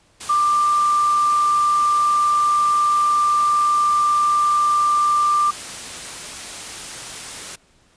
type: tone in noise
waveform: sine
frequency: 1186 Hz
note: D6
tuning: 17 cents sharp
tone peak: -14 dBFS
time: 0.29-5.51 s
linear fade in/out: 10 ms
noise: white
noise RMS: -32 dBFS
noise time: 0.2-7.56 s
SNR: +15 dB
effects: pink hiss -57 dBFS RMS until 7.96 s + resampled to 22050 Hz